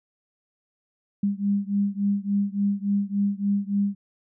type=beating tone pair; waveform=sine; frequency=199.6 / 203.1 Hz; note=G3 / G#3; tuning=+32 / -38 cents; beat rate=3.5 Hz; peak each=-24 / -25 dBFS; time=1.23-3.95 s; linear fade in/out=5 ms; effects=none